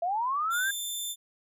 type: linear sweep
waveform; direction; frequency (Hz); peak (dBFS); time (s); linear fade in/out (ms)
sine; up; 659.3 to 1636; -26; 0.02-0.71; 5
type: tone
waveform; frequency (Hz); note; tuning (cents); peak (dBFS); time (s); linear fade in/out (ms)
15% pulse; 3551; A7; +15; -25; 0.5-1.16; 50
effects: none